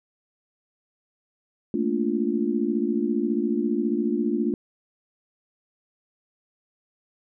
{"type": "chord", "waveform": "sine", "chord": "Bb major seventh", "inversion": "third", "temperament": "just", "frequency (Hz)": [218.5, 233.1, 291.4, 349.6], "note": ["A3", "Bb3", "D4", "F4"], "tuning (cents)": [-12, 0, -13, 2], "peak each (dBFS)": -27, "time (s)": [1.74, 4.54], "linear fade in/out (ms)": 2, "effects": []}